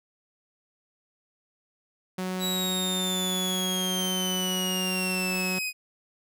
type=tone; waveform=sawtooth; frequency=185 Hz; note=F#3; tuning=in tune; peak=-25 dBFS; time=2.18-5.59 s; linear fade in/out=5 ms
type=exponential sweep; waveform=sawtooth; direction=down; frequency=3919 to 2489 Hz; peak=-25 dBFS; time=2.39-5.73 s; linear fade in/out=50 ms
effects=none